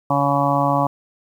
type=harmonic tone; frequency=141.1 Hz; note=C#3; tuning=31 cents sharp; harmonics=1 / 2 / 4 / 5 / 6 / 7 / 8; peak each=-23 / -23 / -23 / -23 / -23 / -23 / -23 dBFS; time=0.1-0.87 s; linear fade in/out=5 ms; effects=8-bit